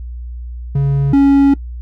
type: tone pair in turn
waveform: triangle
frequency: 139.3 / 278 Hz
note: C#3 / C#4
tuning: +9 / +5 cents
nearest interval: octave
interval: 1196 cents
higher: second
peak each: -9 / -4 dBFS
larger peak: second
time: 0.75-1.13 / 1.13-1.54 s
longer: second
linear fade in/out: 5 ms
effects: noise-tail reverb RT60 0.1 s tail -21 dB re dry + added 60 Hz sine -24 dBFS peak until 1.81 s